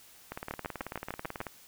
two click trains, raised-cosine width 0.5 ms, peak -19 / -22 dBFS, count 7 / 22, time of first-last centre 0.51-1.404 / 0.32-1.468 s, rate 6.71 / 18.3 Hz, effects white hiss -56 dBFS RMS until 1.67 s

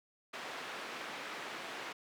white band-pass noise, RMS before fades -44 dBFS, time 0.33-1.93 s, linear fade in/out 10 ms, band 270 to 2300 Hz, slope 12 dB/octave, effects none

